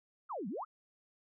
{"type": "exponential two-way sweep", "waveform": "sine", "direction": "down then up", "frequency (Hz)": [1396.9, 174.1, 1396.9], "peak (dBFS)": -37, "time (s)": [0.29, 0.65], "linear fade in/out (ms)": 20, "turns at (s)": 0.48, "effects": []}